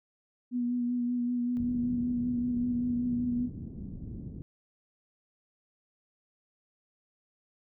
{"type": "tone with vibrato", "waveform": "sine", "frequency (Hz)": 243.4, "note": "B3", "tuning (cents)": -25, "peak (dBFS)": -27, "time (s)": [0.51, 3.5], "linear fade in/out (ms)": 50, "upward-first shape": "sine", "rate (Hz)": 5.2, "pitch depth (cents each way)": 22}
{"type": "low-pass noise", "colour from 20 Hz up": "white", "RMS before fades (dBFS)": -41, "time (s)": [1.57, 4.42], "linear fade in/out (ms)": 0, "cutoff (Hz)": 240, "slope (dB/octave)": 24}
{"effects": []}